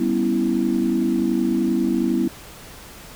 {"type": "chord", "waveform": "sine", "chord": "C# half-diminished seventh", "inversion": "second", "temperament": "equal", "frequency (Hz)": [196, 246.9, 277.2, 329.6], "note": ["G3", "B3", "C#4", "E4"], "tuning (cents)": [0, 0, 0, 0], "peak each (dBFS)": [-24, -21, -26, -21], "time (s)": [0, 2.28], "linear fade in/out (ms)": 5, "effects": ["tanh soft clip ceiling -8 dBFS", "pink hiss -41 dBFS RMS until 3.15 s"]}